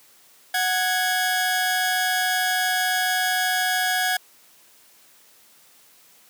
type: tone pair together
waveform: sawtooth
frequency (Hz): 737.6 / 1661.2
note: F#5 / G#6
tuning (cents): -6 / 0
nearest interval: octave + major second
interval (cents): 1406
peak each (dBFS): -20 / -19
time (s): 0.54-4.17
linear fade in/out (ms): 5
effects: white hiss -54 dBFS RMS until 6.29 s + high-pass 150 Hz 12 dB/octave